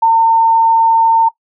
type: tone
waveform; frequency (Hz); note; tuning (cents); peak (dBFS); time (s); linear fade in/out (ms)
sine; 907; A#5; -48; -6; 0.02-1.29; 10
effects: noise-tail reverb RT60 0.1 s tail -20 dB re dry